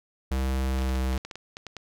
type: tone with pitch glide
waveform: square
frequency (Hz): 65.7 to 64.87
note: C2 to C2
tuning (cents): +8 to -14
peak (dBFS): -25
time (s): 0.31-1.18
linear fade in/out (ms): 5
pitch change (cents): -22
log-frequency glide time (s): 0.65-1
type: clicks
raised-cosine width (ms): 0.2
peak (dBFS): -21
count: 12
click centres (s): 0.788 / 0.82 / 0.893 / 0.955 / 1.129 / 1.178 / 1.25 / 1.312 / 1.356 / 1.569 / 1.667 / 1.767
effects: none